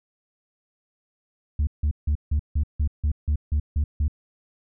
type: tone bursts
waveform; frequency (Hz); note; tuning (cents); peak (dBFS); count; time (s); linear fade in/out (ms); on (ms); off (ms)
sine; 74.1; D2; +16; -16; 11; 1.59-4.081; 5; 81; 160
effects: tanh soft clip ceiling -18 dBFS